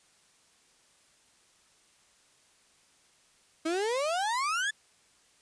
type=exponential sweep; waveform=35% pulse; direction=up; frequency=311.1 to 1755 Hz; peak=-26 dBFS; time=3.65-4.71 s; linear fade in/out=10 ms; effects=white hiss -64 dBFS RMS until 5.41 s + resampled to 22050 Hz